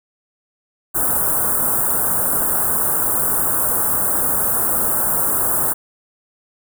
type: band-stop noise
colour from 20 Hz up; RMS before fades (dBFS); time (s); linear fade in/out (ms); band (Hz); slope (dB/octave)
white; -18; 0.94-5.74; 20; 1500 to 8500; 48
effects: none